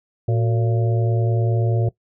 harmonic tone with a mistuned harmonic, 114.3 Hz, A#2, 34 cents flat, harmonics 1 / 3 / 4 / 5 / 6, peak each -17 / -27 / -29 / -31 / -33 dBFS, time 0.28-1.89 s, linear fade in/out 5 ms, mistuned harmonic 3, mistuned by +120 cents, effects noise-tail reverb RT60 0.1 s tail -19 dB re dry

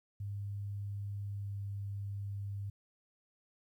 sine tone with pitch glide, 101 to 100.24 Hz, G#2 to G2, -48 to +39 cents, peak -37 dBFS, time 0.2-2.7 s, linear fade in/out 5 ms, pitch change -13 cents, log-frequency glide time 1.21-1.58 s, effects 12-bit

